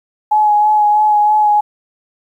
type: tone with vibrato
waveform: sine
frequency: 843 Hz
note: G#5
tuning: 26 cents sharp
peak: -8 dBFS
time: 0.31-1.61 s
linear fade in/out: 10 ms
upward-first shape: sine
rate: 3.1 Hz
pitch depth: 20 cents each way
effects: 8-bit